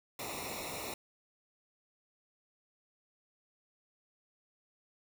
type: noise with comb filter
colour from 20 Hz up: pink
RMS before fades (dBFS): -41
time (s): 0.19-0.94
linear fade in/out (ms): 2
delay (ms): 0.63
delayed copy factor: -0.9
effects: none